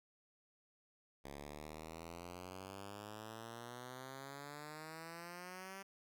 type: exponential sweep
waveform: 5% pulse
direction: up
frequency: 69.3 to 196.1 Hz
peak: -37 dBFS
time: 1.24-5.83 s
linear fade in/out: 10 ms
effects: none